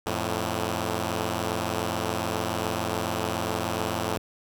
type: tone pair together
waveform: 5% pulse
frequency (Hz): 87.07 / 109.7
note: F2 / A2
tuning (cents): -5 / -5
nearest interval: major third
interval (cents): 400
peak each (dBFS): -18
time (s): 0.06-4.18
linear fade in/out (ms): 5
effects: none